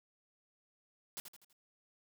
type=noise with echo; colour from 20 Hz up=white; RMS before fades=-43 dBFS; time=1.17-1.2 s; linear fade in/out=0 ms; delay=82 ms; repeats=4; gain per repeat=-7 dB; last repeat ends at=1.528 s; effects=none